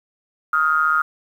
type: ring-modulated tone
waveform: triangle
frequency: 77.2 Hz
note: D#2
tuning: 13 cents flat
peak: -10 dBFS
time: 0.53-1.02 s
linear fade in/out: 5 ms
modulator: 1330 Hz
effects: 8-bit